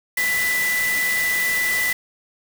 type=tone in noise; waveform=sine; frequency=1986 Hz; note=B6; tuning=9 cents sharp; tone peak=-19 dBFS; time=0.17-1.93 s; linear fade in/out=5 ms; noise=white; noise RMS=-27 dBFS; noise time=0.17-1.93 s; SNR=+5 dB; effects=none